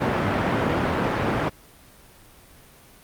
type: band-pass noise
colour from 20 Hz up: pink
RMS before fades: -23 dBFS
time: 0-1.5 s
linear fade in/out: 20 ms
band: 110 to 1800 Hz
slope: 12 dB/octave
effects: pink hiss -50 dBFS RMS until 3.03 s + Opus 32 kbps